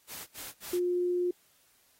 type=noise bursts; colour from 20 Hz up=white; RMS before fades=-42 dBFS; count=3; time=0.07-0.802 s; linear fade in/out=50 ms; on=200 ms; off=66 ms
type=tone; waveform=sine; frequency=355.8 Hz; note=F4; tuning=32 cents sharp; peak=-26 dBFS; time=0.73-1.31 s; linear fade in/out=5 ms
effects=white hiss -66 dBFS RMS until 1.99 s + AAC 48 kbps